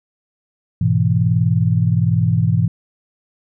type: chord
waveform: sine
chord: E major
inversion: first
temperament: equal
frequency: 103.83 / 123.47 / 164.81 Hz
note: G#2 / B2 / E3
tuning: 0 / 0 / 0 cents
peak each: -17 dBFS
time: 0.81-2.68 s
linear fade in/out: 5 ms
effects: none